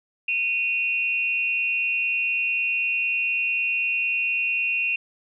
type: tone pair together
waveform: sine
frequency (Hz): 2489 / 2740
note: D#7 / F7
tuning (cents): 0 / -34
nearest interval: major second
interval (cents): 166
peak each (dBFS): -24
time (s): 0.28-4.96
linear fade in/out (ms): 5
effects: none